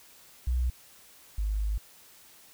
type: tone pair in turn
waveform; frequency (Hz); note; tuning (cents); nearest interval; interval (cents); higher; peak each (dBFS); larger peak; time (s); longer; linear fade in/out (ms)
sine; 61.74 / 51.81; B1 / G#1; 0 / -3; minor third; 303; first; -24 / -26; first; 0.47-0.7 / 1.38-1.78; second; 5
effects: white hiss -55 dBFS RMS until 2.53 s